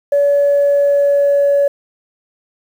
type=tone with pitch glide; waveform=sine; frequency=570 to 566.1 Hz; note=C#5 to C#5; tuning=+48 to +36 cents; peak=-8 dBFS; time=0.12-1.68 s; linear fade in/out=5 ms; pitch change=-12 cents; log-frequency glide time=0.32-1.53 s; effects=tanh soft clip ceiling -6 dBFS + 7-bit